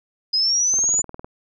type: linear sweep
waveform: sine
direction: up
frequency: 4978 to 7050 Hz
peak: -16 dBFS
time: 0.33-1.02 s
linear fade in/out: 10 ms
type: click train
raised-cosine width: 1 ms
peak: -21 dBFS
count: 11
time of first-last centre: 0.74-1.245 s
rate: 19.8 Hz
effects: none